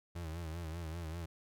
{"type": "tone with vibrato", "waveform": "35% pulse", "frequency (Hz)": 82.41, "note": "E2", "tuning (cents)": 0, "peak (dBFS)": -38, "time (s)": [0.15, 1.26], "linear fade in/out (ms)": 10, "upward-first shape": "sine", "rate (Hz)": 5.1, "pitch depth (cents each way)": 90, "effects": []}